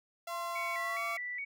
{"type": "tone", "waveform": "sawtooth", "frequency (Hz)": 680, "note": "F5", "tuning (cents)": -46, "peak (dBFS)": -35, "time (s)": [0.27, 1.17], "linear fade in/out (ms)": 5}
{"type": "tone with pitch glide", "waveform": "sine", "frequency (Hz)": [1055, 1157.2], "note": ["C6", "D6"], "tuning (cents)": [14, -26], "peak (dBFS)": -37, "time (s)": [0.28, 1.18], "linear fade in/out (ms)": 50, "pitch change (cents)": 160, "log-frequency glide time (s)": [0.75, 1.05]}
{"type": "tone with vibrato", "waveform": "sine", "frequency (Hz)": 2099, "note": "C7", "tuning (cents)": 5, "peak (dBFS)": -36, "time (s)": [0.55, 1.45], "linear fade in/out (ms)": 10, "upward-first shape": "square", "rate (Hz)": 2.4, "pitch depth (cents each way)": 110}
{"effects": []}